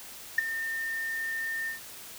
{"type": "tone with ADSR envelope", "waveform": "sine", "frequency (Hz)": 1813, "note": "A#6", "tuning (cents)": -49, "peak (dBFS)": -15, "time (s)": [0.38, 1.8], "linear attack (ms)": 5, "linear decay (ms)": 12, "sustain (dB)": -15, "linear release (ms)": 120, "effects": ["tanh soft clip ceiling -15 dBFS", "white hiss -45 dBFS RMS until 2.18 s"]}